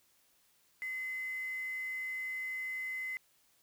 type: tone with quantisation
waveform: sine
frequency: 2043 Hz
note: C7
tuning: 42 cents flat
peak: -36 dBFS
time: 0.82-3.17 s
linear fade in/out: 0 ms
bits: 9
effects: white hiss -70 dBFS RMS until 3.62 s